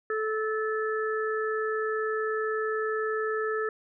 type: harmonic tone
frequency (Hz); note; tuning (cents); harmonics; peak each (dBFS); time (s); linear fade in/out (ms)
435.5; A4; -18; 1 / 3 / 4; -28 / -33 / -34; 0.1-3.69; 2
effects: none